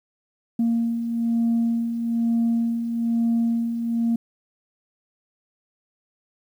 sine beating tone pair, 230.8 / 231.9 Hz, A#3 / A#3, -17 / -9 cents, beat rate 1.1 Hz, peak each -27 / -19 dBFS, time 0.59-4.16 s, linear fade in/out 5 ms, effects tanh soft clip ceiling -15 dBFS + 9-bit

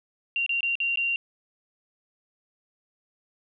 sine tone with dropouts, 2765 Hz, F7, 18 cents flat, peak -23 dBFS, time 0.36-1.16 s, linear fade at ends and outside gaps 1 ms, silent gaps 0.463-0.493 / 0.607-0.63 / 0.754-0.802 / 0.958-0.973 s, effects none

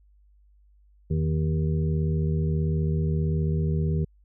harmonic tone with a mistuned harmonic, 78.5 Hz, D#2, 16 cents sharp, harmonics 1 / 2 / 3 / 5 / 6, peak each -26 / -24 / -37 / -34 / -40 dBFS, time 1.1-4.05 s, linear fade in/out 10 ms, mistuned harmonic 1, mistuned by +73 cents, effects added 50 Hz sine -55 dBFS peak until 4.24 s

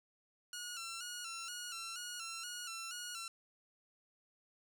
10% pulse tone with vibrato, 1396.9 Hz, F6, in tune, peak -34 dBFS, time 0.53-3.28 s, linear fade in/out 2 ms, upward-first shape square, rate 2.1 Hz, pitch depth 59 cents each way, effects none

